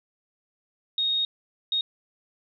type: tone bursts at uneven times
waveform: sine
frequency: 3729 Hz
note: A#7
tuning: in tune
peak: -22 dBFS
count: 2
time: 0.98-1.25 / 1.72-1.81 s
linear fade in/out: 2 ms
effects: none